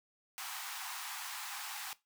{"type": "high-pass noise", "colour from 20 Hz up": "pink", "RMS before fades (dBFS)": -43, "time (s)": [0.38, 1.93], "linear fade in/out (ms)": 0, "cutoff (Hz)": 750, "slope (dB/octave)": 96, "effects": ["noise-tail reverb RT60 0.2 s tail -18 dB re dry"]}